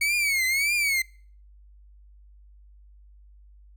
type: tone with vibrato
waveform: 40% pulse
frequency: 2224 Hz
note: C#7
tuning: 5 cents sharp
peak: -21 dBFS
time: 0.01-1.02 s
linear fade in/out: 5 ms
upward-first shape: triangle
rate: 1.7 Hz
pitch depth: 160 cents each way
effects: noise-tail reverb RT60 0.5 s tail -26 dB re dry + added 50 Hz sine -49 dBFS peak until 3.76 s

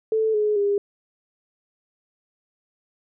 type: tone with pitch steps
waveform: sine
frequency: 440 / 422.1 / 404.9 Hz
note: A4 / G#4 / G#4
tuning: 0 / +28 / -44 cents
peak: -18 dBFS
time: 0.12-0.78 s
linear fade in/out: 2 ms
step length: 220 ms
effects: none

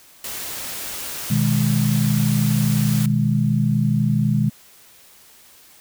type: noise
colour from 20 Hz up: white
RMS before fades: -30 dBFS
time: 0.24-3.06 s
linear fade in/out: 2 ms
type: chord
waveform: sine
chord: G# minor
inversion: first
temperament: equal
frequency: 123.47 / 155.56 / 207.7 Hz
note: B2 / D#3 / G#3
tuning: 0 / 0 / 0 cents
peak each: -20 dBFS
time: 1.3-4.5 s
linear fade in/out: 10 ms
effects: white hiss -49 dBFS RMS until 5.8 s

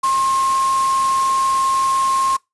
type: tone in noise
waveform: sine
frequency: 1069 Hz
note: C6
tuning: 37 cents sharp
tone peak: -14 dBFS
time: 0.03-2.37 s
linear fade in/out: 10 ms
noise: white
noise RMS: -28 dBFS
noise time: 0.03-2.37 s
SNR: +11 dB
effects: noise-tail reverb RT60 0.2 s tail -24 dB re dry + resampled to 24000 Hz

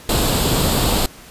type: noise with comb filter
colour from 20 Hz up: pink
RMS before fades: -17 dBFS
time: 0.09-1.06 s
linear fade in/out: 2 ms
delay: 0.25 ms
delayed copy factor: +0.5
effects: pink hiss -41 dBFS RMS until 1.3 s + resampled to 32000 Hz

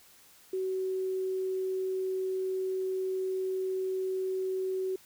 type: tone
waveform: sine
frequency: 376.6 Hz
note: F#4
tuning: 31 cents sharp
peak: -29 dBFS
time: 0.53-4.96 s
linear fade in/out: 5 ms
effects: white hiss -58 dBFS RMS until 5.05 s

